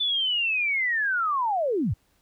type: linear sweep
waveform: sine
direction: down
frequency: 3520 to 69.3 Hz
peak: -22 dBFS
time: 0-1.94 s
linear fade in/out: 10 ms
effects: pink hiss -67 dBFS RMS until 2.21 s